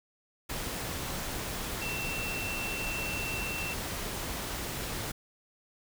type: tone in noise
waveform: sine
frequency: 2694 Hz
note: E7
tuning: 37 cents sharp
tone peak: -35 dBFS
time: 1.81-3.74 s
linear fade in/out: 10 ms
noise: pink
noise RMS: -36 dBFS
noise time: 0.49-5.12 s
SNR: -2 dB
effects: none